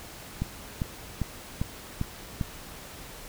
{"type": "click train", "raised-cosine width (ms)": 5, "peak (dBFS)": -15, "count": 6, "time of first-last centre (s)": [0.42, 2.412], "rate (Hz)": 2.51, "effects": ["pink hiss -44 dBFS RMS until 3.28 s"]}